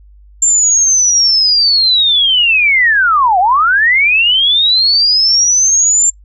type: linear two-way sweep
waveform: sine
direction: down then up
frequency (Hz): 7350 to 698.5 to 7350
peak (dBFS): -7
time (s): 0.42-6.1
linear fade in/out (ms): 5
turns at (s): 3.39
effects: noise-tail reverb RT60 0.1 s tail -22 dB re dry + added 50 Hz sine -38 dBFS peak until 6.24 s